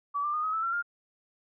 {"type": "tone with pitch steps", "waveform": "sine", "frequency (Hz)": [1146, 1185.7, 1226.8, 1269.4, 1313.4, 1358.9, 1406], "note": ["D6", "D6", "D#6", "D#6", "E6", "F6", "F6"], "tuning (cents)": [-43, 16, -25, 34, -7, -48, 11], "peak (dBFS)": -27, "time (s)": [0.14, 0.826], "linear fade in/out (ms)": 20, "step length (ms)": 98, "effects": []}